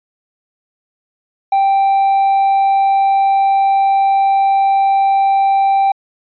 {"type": "tone", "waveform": "triangle", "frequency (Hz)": 784, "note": "G5", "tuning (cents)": 0, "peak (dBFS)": -7, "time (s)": [1.52, 5.92], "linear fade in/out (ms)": 5, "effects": ["tanh soft clip ceiling -3 dBFS", "resampled to 11025 Hz"]}